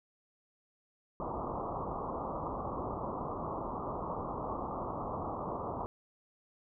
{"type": "low-pass noise", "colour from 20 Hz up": "white", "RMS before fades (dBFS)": -38, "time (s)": [1.2, 5.86], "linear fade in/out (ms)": 0, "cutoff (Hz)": 1200, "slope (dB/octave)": 96, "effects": []}